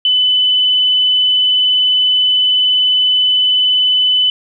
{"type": "tone", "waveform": "sine", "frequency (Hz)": 3007, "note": "F#7", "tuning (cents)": 27, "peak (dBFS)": -9, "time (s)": [0.05, 4.3], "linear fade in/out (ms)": 2, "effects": []}